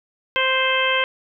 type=harmonic tone; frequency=523.3 Hz; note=C5; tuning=in tune; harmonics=1 / 2 / 3 / 4 / 5 / 6; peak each=-24 / -24 / -24 / -24 / -24 / -24 dBFS; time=0.36-1.04 s; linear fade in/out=0 ms; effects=none